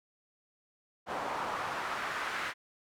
pink noise with band-pass filter sweep, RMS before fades -36 dBFS, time 1.06-2.54 s, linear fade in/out 50 ms, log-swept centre 810 to 1700 Hz, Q 1.7, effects none

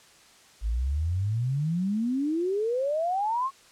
sine exponential sweep, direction up, 51.1 to 1108.7 Hz, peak -24 dBFS, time 0.61-3.51 s, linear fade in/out 50 ms, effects white hiss -55 dBFS RMS until 3.71 s + low-pass 8000 Hz 12 dB/octave

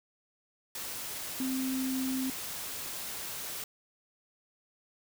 sine tone in noise, 261.6 Hz, C4, in tune, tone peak -30 dBFS, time 1.4-2.3 s, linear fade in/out 2 ms, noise white, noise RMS -39 dBFS, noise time 0.75-3.64 s, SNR +6 dB, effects none

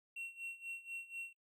triangle tone with tremolo, 2727 Hz, F7, 42 cents flat, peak -39 dBFS, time 0.16-1.33 s, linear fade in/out 5 ms, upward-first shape sine, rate 4.1 Hz, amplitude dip 85%, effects noise-tail reverb RT60 0.1 s tail -21 dB re dry

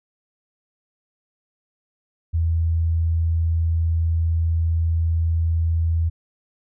sine tone, 82.41 Hz, E2, in tune, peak -17 dBFS, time 2.33-6.1 s, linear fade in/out 20 ms, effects none

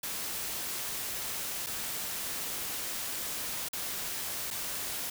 white noise with dropouts, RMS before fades -36 dBFS, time 0.03-5.1 s, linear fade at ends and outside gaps 5 ms, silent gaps 1.663-1.667 / 3.687-3.73 / 4.505-4.509 s, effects none

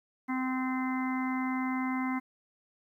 harmonic tone, 258.5 Hz, C4, 21 cents flat, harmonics 1 / 3 / 4 / 5 / 6 / 7 / 8, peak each -30 / -40 / -38 / -45 / -47 / -49 / -39 dBFS, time 0.28-2.2 s, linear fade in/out 20 ms, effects 11-bit

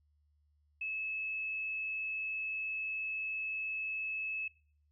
sine tone, 2597 Hz, E7, 26 cents flat, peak -35 dBFS, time 0.81-4.48 s, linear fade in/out 5 ms, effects noise-tail reverb RT60 0.5 s tail -22 dB re dry + added 74 Hz sine -69 dBFS peak until 4.91 s

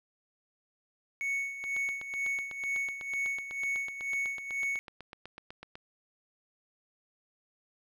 triangle tone with tremolo, 2217 Hz, C#7, in tune, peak -27 dBFS, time 1.21-4.79 s, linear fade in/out 0 ms, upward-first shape sine, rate 2.1 Hz, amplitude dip 70%
click train, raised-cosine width 0.3 ms, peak -28 dBFS, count 34, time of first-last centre 1.64-5.755 s, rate 8.02 Hz
effects none

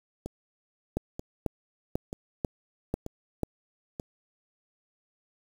two click trains, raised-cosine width 2 ms, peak -22 / -14 dBFS, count 5 / 6, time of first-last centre 0.26-3.998 / 0.97-3.433 s, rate 1.07 / 2.03 Hz, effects 7-bit

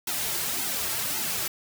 white noise with flanger, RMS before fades -29 dBFS, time 0.07-1.48 s, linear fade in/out 5 ms, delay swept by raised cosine 1.7 to 4.1 ms, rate 1.8 Hz, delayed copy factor -1, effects none

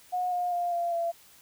sine tone with pitch steps, 725 / 713 / 701.1 / 689.5 / 678 Hz, F#5 / F5 / F5 / F5 / E5, -35 / +36 / +7 / -22 / +49 cents, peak -26 dBFS, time 0.12-1.12 s, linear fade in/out 20 ms, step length 200 ms, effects white hiss -56 dBFS RMS until 1.41 s

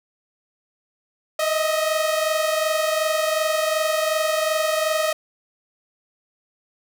sawtooth tone pair together, 622 / 644.7 Hz, D#5 / E5, -1 / -39 cents, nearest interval minor second, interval 62 cents, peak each -17 / -21 dBFS, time 1.39-5.13 s, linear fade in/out 5 ms, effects none

